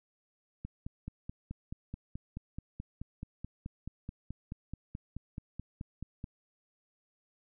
click train, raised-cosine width 5 ms, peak -27 dBFS, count 27, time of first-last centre 0.65-6.241 s, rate 4.65 Hz, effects none

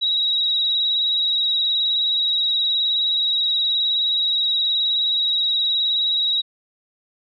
sine tone with vibrato, 3841 Hz, B7, 49 cents flat, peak -17 dBFS, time 0.01-6.42 s, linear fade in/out 20 ms, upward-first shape sine, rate 19 Hz, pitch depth 32 cents each way, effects none

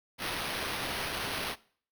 violet noise with sample-and-hold, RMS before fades -35 dBFS, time 0.18-1.56 s, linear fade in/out 50 ms, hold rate 7350 Hz, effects noise-tail reverb RT60 0.5 s tail -21 dB re dry

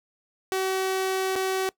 sawtooth tone with dropouts, 379.4 Hz, F#4, 43 cents sharp, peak -20 dBFS, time 0.52-1.69 s, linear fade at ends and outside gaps 0 ms, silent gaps 1.356-1.361 s, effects noise-tail reverb RT60 0.1 s tail -21 dB re dry

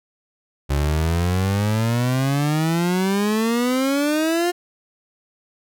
30% pulse exponential sweep, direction up, 69.3 to 357.4 Hz, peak -15 dBFS, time 0.69-4.52 s, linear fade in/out 20 ms, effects none

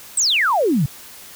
sine exponential sweep, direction down, 8600 to 125.2 Hz, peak -14 dBFS, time 0.17-0.86 s, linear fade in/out 5 ms, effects white hiss -40 dBFS RMS until 1.35 s

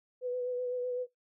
sine tone with vibrato, 496.8 Hz, B4, 10 cents sharp, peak -31 dBFS, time 0.21-1.07 s, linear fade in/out 50 ms, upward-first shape sine, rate 7.9 Hz, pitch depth 22 cents each way, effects noise-tail reverb RT60 0.2 s tail -22 dB re dry

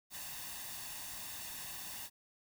white noise with comb filter, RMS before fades -45 dBFS, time 0.1-2.1 s, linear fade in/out 50 ms, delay 1.1 ms, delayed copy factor +0.6, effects none

